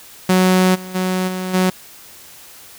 sawtooth tone with level steps, 185 Hz, F#3, in tune, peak -7 / -26 / -13 / -18 / -9 dBFS, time 0.29-1.7 s, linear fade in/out 5 ms, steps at 0.74 / 0.94 / 1.27 / 1.53 s, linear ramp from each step 20 ms, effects white hiss -41 dBFS RMS until 2.78 s

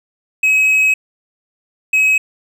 triangle tone bursts at uneven times, 2552 Hz, D#7, 43 cents sharp, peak -8 dBFS, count 2, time 0.43-0.94 / 1.93-2.18 s, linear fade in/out 5 ms, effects none

